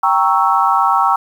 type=chord; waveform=sine; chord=G diminished seventh; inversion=none; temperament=equal; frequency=784 / 932.3 / 1108.7 / 1318.5 Hz; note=G5 / Bb5 / Db6 / Fb6; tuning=0 / 0 / 0 / 0 cents; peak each=-16 dBFS; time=0.03-1.16 s; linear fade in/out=5 ms; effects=7-bit